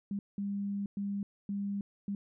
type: tone bursts at uneven times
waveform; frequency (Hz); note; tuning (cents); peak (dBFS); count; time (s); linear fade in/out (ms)
sine; 200.6; G3; +40; -32; 5; 0.11-0.19 / 0.38-0.86 / 0.97-1.23 / 1.49-1.81 / 2.08-2.15; 2
effects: none